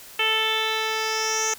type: tone with low-pass filter sweep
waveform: 10% pulse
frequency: 440 Hz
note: A4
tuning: in tune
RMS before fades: -24 dBFS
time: 0.19-1.54 s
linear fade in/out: 5 ms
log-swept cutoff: 2900 to 6400 Hz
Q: 7
effects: white hiss -44 dBFS RMS until 1.58 s